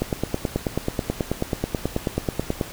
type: click train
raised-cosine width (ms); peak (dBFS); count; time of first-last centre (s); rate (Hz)
2; -8; 25; 0.02-2.612; 9.26
effects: pink hiss -38 dBFS RMS until 2.72 s